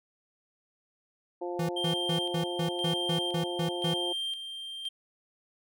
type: harmonic tone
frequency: 175.9 Hz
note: F3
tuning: 13 cents sharp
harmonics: 2 / 3 / 4 / 5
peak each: -34 / -38 / -40 / -42 dBFS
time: 1.41-4.13 s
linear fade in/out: 10 ms
type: tone bursts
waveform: square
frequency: 164.81 Hz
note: E3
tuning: in tune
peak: -29 dBFS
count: 10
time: 1.59-3.94 s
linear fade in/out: 5 ms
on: 100 ms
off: 150 ms
type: tone with tremolo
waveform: triangle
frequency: 3170 Hz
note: G7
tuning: 19 cents sharp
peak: -29 dBFS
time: 1.76-4.89 s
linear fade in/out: 10 ms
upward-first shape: square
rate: 0.97 Hz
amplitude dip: 55%
effects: none